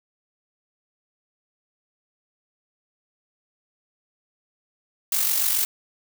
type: noise with amplitude modulation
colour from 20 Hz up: blue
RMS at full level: -20 dBFS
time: 5.12-5.65 s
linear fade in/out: 2 ms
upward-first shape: sine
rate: 47.3 Hz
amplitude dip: 50%
effects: none